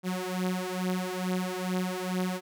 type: beating tone pair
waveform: sawtooth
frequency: 182.4 / 184.7 Hz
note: F#3 / F#3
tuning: -24 / -3 cents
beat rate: 2.3 Hz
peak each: -28 dBFS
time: 0.03-2.41 s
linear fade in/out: 50 ms
effects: none